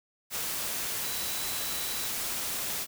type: tone in noise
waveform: sine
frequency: 3951 Hz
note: B7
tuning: in tune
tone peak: -41 dBFS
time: 1-2.11 s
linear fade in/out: 50 ms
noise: white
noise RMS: -33 dBFS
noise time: 0.3-2.87 s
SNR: -11 dB
effects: none